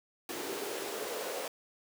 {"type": "noise with high-pass filter sweep", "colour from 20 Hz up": "pink", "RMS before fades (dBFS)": -38, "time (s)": [0.29, 1.48], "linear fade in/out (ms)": 2, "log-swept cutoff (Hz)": [340, 510], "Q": 3.6, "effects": []}